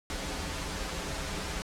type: noise with comb filter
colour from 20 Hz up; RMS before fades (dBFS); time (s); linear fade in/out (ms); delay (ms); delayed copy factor
pink; -35; 0.1-1.62; 0; 8.5; -0.75
effects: low-pass 8000 Hz 12 dB/octave